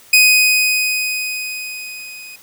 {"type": "tone with level ramp", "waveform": "sawtooth", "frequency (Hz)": 2500, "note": "D#7", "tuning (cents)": 8, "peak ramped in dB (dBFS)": [-3, -30], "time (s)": [0.13, 2.36], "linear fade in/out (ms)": 5, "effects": ["white hiss -45 dBFS RMS until 2.42 s"]}